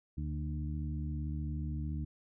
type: harmonic tone with a mistuned harmonic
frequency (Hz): 75.5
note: D2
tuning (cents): +48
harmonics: 1 / 2 / 3 / 4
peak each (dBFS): -36 / -39 / -45 / -46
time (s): 0.17-2.05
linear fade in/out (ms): 10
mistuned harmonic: 2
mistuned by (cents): -20
effects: none